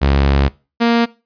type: tone pair in turn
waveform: sawtooth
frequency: 69.3 / 233.8 Hz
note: C#2 / A#3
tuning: 0 / +5 cents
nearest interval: octave + major sixth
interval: 2105 cents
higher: second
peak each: -7 dBFS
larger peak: neither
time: 0.01-0.49 / 0.8-1.06 s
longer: first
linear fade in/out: 20 ms
effects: noise-tail reverb RT60 0.3 s tail -21 dB re dry + resampled to 11025 Hz